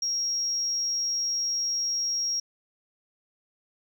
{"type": "tone", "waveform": "sine", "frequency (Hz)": 5600, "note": "F8", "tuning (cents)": 4, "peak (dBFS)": -24, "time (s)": [0.02, 2.4], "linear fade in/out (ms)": 5, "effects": ["tanh soft clip ceiling -21 dBFS", "11-bit"]}